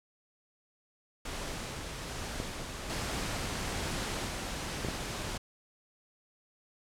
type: noise with tremolo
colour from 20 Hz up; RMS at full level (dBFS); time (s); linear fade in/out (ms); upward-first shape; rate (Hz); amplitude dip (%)
pink; -38; 1.25-4.28; 5; sine; 1.2; 25
type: clicks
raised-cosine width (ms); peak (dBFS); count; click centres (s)
2; -23 / -21 / -22; 3; 2.401 / 4.848 / 4.886
type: noise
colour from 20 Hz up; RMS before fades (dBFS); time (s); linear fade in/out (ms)
pink; -37; 2.89-5.38; 10
effects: low-pass 9000 Hz 12 dB/octave